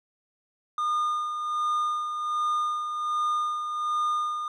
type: tone with tremolo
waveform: triangle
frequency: 1217 Hz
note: D#6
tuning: 39 cents flat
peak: -21 dBFS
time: 0.78-4.48 s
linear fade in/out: 2 ms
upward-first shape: sine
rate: 1.3 Hz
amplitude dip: 50%
effects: resampled to 24000 Hz